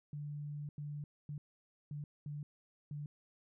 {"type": "tone bursts at uneven times", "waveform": "sine", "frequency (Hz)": 146.83, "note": "D3", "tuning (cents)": 0, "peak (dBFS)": -40, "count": 6, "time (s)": [[0.13, 0.69], [0.78, 1.04], [1.29, 1.38], [1.91, 2.04], [2.26, 2.43], [2.91, 3.06]], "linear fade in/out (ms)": 2, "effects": []}